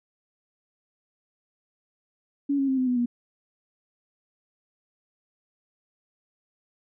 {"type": "tone with pitch steps", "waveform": "sine", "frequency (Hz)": [282.1, 273.3, 264.7, 256.5, 248.4, 240.7], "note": ["C#4", "C#4", "C4", "C4", "B3", "B3"], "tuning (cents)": [30, -24, 20, -34, 10, -44], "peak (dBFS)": -21, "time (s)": [2.49, 3.06], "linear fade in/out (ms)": 10, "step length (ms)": 95, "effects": []}